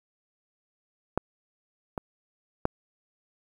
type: clicks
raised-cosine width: 1 ms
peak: -10 / -17 / -9 dBFS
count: 3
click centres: 1.176 / 1.978 / 2.654 s
effects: 8-bit